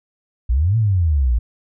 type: exponential two-way sweep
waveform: sine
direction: up then down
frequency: 55 to 116.54 to 55 Hz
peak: -13 dBFS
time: 0.49-1.39 s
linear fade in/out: 10 ms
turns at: 0.77 s
effects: none